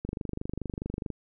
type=click train; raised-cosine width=3 ms; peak=-20 dBFS; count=27; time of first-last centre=0.05-1.103 s; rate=24.7 Hz; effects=none